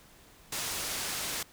white low-pass noise, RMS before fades -35 dBFS, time 0.52-1.43 s, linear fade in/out 5 ms, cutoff 10000 Hz, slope 12 dB/octave, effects pink hiss -57 dBFS RMS until 1.52 s

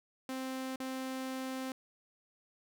sawtooth tone with dropouts, 261.6 Hz, C4, in tune, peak -33 dBFS, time 0.29-1.72 s, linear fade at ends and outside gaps 2 ms, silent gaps 0.759-0.801 s, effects none

